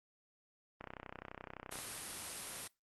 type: click train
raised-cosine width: 0.5 ms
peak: -30 dBFS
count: 32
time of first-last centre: 0.81-1.788 s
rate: 31.7 Hz
type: noise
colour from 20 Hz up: white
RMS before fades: -43 dBFS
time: 1.71-2.68 s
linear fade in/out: 10 ms
effects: noise-tail reverb RT60 0.2 s tail -22 dB re dry + Opus 32 kbps